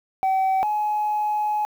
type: tone pair in turn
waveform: sine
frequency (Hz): 764 / 843.9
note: G5 / G#5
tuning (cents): -45 / +27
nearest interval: major second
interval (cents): 172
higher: second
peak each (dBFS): -15 / -19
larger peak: first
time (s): 0.23-0.63 / 0.63-1.65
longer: second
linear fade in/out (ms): 0
effects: tanh soft clip ceiling -17 dBFS + 8-bit